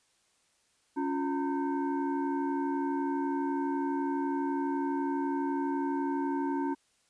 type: tone with frequency modulation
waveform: sine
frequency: 280 Hz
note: C#4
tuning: 18 cents sharp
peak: -28 dBFS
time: 0.96-6.75 s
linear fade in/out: 20 ms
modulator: 632 Hz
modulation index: 1
effects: white hiss -70 dBFS RMS until 7.09 s + resampled to 22050 Hz